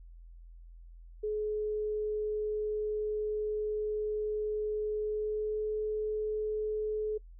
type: tone with pitch glide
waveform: sine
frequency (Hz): 424.8 to 428.2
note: G#4 to A4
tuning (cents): +39 to -47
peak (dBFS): -30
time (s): 1.23-7.18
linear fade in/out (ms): 10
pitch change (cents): +14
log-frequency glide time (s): 5.03-5.69
effects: noise-tail reverb RT60 0.1 s tail -26 dB re dry + added 42 Hz sine -48 dBFS peak until 7.39 s